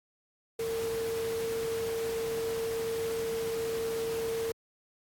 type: tone in noise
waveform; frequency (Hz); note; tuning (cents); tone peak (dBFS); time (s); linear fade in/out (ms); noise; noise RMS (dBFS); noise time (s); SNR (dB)
sine; 454.7; A#4; -43; -30; 0.59-4.52; 5; pink; -41; 0.59-4.52; +8
effects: high-pass 80 Hz 12 dB/octave + AAC 64 kbps